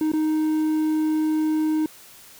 triangle tone with dropouts, 311.1 Hz, D#4, in tune, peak -17 dBFS, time 0.01-1.86 s, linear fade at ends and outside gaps 2 ms, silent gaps 0.118-0.135 s, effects white hiss -47 dBFS RMS until 2.39 s

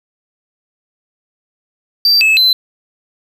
triangle tone with pitch steps, 4676 / 2600 / 4049 Hz, D8 / E7 / B7, -8 / -24 / +42 cents, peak -6 dBFS, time 2.05-2.53 s, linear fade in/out 2 ms, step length 160 ms, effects 7-bit

